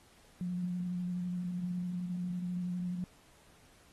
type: tone with vibrato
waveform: sine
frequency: 178.5 Hz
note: F3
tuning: 38 cents sharp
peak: -33 dBFS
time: 0.41-3.04 s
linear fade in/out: 0 ms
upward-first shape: square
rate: 12 Hz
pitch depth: 16 cents each way
effects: pink hiss -63 dBFS RMS until 3.92 s + AAC 32 kbps